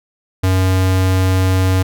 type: tone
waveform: square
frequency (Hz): 93.6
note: F#2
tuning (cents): +20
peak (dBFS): -12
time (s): 0.43-1.83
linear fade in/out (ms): 10
effects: none